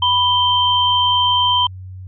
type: tone pair together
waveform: sine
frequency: 987.8 / 3128 Hz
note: B5 / G7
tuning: 0 / -4 cents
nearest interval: octave + minor sixth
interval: 1996 cents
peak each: -15 dBFS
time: 0.02-1.67 s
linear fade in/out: 5 ms
effects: added 93 Hz sine -30 dBFS peak until 2.07 s